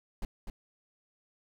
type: noise with echo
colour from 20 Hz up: brown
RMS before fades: -33 dBFS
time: 0.22-0.25 s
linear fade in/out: 2 ms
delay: 250 ms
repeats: 1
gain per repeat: -5 dB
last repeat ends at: 0.5 s
effects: none